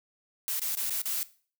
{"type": "noise with dropouts", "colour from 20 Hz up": "blue", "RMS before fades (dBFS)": -31, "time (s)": [0.48, 1.23], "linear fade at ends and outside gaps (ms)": 0, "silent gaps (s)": [[0.595, 0.617], [0.751, 0.772], [0.896, 0.906], [1.017, 1.056]], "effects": ["noise-tail reverb RT60 0.4 s tail -17 dB re dry"]}